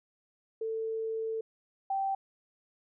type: tone pair in turn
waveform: sine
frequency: 445.6 / 779 Hz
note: A4 / G5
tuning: +22 / -11 cents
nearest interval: minor seventh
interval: 967 cents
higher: second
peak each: -31 / -28 dBFS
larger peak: second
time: 0.61-1.41 / 1.9-2.15 s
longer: first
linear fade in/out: 5 ms
effects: none